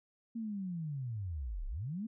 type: linear two-way sweep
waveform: sine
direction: down then up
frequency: 233.4 to 30.07 to 233.4 Hz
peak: -36 dBFS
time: 0.35-2.07 s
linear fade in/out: 10 ms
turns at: 1.67 s
effects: none